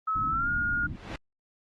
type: tone with pitch glide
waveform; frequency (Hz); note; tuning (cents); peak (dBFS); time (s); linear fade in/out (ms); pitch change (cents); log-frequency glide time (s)
sine; 1292 to 1425.3; E6 to F6; -35 to +35; -25; 0.07-0.87; 10; +170; 0.28-0.49
type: low-pass noise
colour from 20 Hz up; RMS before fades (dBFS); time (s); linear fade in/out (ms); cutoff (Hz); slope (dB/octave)
pink; -36; 0.15-0.96; 2; 320; 96
type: noise with exponential growth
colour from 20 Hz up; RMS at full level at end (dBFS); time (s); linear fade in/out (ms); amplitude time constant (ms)
pink; -32; 0.73-1.16; 2; 93
effects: low-pass 3000 Hz 12 dB/octave + Opus 24 kbps